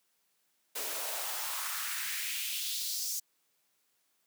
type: noise with high-pass filter sweep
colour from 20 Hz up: white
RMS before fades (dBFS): -36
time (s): 0.75-3.2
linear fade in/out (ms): 10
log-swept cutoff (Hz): 400 to 6200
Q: 2.4
effects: white hiss -75 dBFS RMS until 4.26 s + high-pass 150 Hz 12 dB/octave